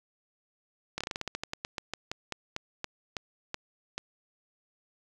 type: slowing click train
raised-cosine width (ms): 0.2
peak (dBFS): -16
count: 21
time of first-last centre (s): 0.98-3.98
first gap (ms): 26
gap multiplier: 1.16
effects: none